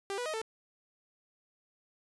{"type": "tone with pitch steps", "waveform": "sawtooth", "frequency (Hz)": [395.1, 489.7, 626, 443.6], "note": ["G4", "B4", "D#5", "A4"], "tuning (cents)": [14, -15, 10, 14], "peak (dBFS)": -30, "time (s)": [0.1, 0.416], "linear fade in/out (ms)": 0, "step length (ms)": 79, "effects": ["resampled to 24000 Hz"]}